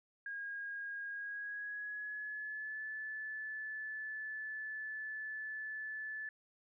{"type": "tone with pitch glide", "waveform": "sine", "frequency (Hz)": [1631, 1738], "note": ["G#6", "A6"], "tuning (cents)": [-32, -22], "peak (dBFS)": -40, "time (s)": [0.26, 6.29], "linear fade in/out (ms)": 2, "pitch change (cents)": 110, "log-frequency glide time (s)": [1.09, 2.81], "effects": []}